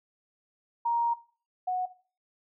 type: tone pair in turn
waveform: sine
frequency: 938 / 734.7 Hz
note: A#5 / F#5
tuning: +11 / -12 cents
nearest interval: major third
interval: 423 cents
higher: first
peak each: -24 / -26 dBFS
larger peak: first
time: 0.85-1.14 / 1.67-1.86 s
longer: first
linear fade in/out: 10 ms
effects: noise-tail reverb RT60 0.4 s tail -17 dB re dry